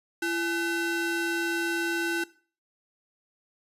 square ring-modulated tone, 589 Hz, D5, 5 cents sharp, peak -24 dBFS, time 0.22-2.24 s, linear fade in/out 5 ms, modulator 927 Hz, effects noise-tail reverb RT60 0.4 s tail -18 dB re dry + resampled to 32000 Hz

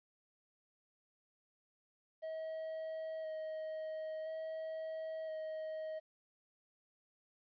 triangle tone with vibrato, 634 Hz, D#5, 32 cents sharp, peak -38 dBFS, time 2.22-6 s, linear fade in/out 20 ms, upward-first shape square, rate 0.49 Hz, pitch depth 12 cents each way, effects resampled to 11025 Hz + 13-bit

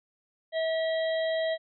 harmonic tone, 646 Hz, E5, 35 cents flat, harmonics 1 / 3 / 5 / 6, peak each -26 / -36 / -40 / -42 dBFS, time 0.52-1.58 s, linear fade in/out 50 ms, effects none

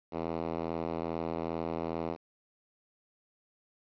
5% pulse tone with band-pass filter, 82.41 Hz, E2, in tune, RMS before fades -35 dBFS, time 0.11-2.17 s, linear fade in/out 50 ms, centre 360 Hz, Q 0.6, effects resampled to 11025 Hz + 9-bit

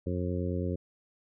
harmonic tone, 89.4 Hz, F2, 41 cents sharp, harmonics 1 / 2 / 3 / 4 / 5 / 6, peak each -32 / -35 / -37 / -38 / -39 / -40 dBFS, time 0.06-0.76 s, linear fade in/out 10 ms, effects none

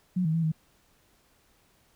sine tone with pitch steps, 181.9 / 158.7 / 164.7 / 158 Hz, F#3 / D#3 / E3 / D#3, -29 / +35 / -1 / +27 cents, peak -23 dBFS, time 0.16-0.52 s, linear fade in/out 10 ms, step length 90 ms, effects pink hiss -65 dBFS RMS until 1.95 s

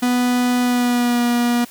45% pulse tone with pitch glide, 246.9 to 240.3 Hz, B3 to B3, 0 to -47 cents, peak -15 dBFS, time 0.02-1.65 s, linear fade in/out 10 ms, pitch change -47 cents, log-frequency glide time 0.61-1.23 s, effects white hiss -42 dBFS RMS until 1.7 s

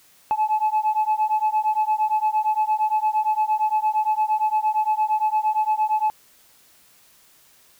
sine beating tone pair, 856 / 864.7 Hz, A5 / A5, -48 / -30 cents, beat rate 8.7 Hz, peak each -20 dBFS, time 0.31-6.1 s, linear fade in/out 0 ms, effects tanh soft clip ceiling -14 dBFS + white hiss -55 dBFS RMS until 7.79 s

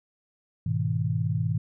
sine tone cluster, 103.3 / 123.3 / 159.3 Hz, G#2 / B2 / D#3, -9 / -2 / +41 cents, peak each -28 dBFS, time 0.66-1.58 s, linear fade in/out 5 ms, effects none

